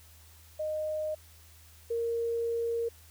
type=tone pair in turn; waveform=sine; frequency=617 / 464.8 Hz; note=D#5 / A#4; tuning=-15 / -5 cents; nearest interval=perfect fourth; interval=490 cents; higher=first; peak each=-30 / -28 dBFS; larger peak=second; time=0.59-1.15 / 1.9-2.89 s; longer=second; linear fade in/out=10 ms; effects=added 80 Hz sine -55 dBFS peak until 3.1 s + white hiss -58 dBFS RMS until 3.1 s